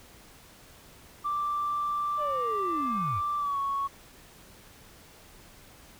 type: tone with pitch glide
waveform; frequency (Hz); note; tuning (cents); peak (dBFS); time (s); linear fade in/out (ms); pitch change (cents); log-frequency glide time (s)
sine; 1174.7 to 1108.8; D6 to C#6; 0 to 0; -26; 1.24-3.88; 20; -100; 3.38-3.58
type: linear sweep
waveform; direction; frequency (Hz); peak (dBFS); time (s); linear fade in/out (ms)
sine; down; 622.3 to 72.3; -30; 2.17-3.22; 50
effects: tanh soft clip ceiling -22 dBFS + pink hiss -53 dBFS RMS until 5.99 s